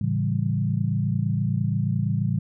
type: chord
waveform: sine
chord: A dominant seventh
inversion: none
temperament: equal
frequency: 110 / 138.59 / 164.81 / 196 Hz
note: A2 / C#3 / E3 / G3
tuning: 0 / 0 / 0 / 0 cents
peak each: -25 / -26 / -28 / -28 dBFS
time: 0.01-2.39 s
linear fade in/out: 5 ms
effects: none